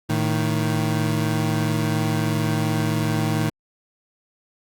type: tone pair together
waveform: 25% pulse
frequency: 111.35 / 155.56 Hz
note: A2 / D#3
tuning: +21 / 0 cents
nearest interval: tritone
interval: 579 cents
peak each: -19 dBFS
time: 0.09-3.5 s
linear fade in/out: 10 ms
effects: Opus 48 kbps